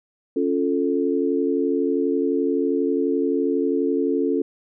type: chord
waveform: sine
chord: Db augmented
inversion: none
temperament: equal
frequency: 277.2 / 349.2 / 440 Hz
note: Db4 / F4 / A4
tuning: 0 / 0 / 0 cents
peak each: -22 / -24 / -23 dBFS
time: 0.36-4.42 s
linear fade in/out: 5 ms
effects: none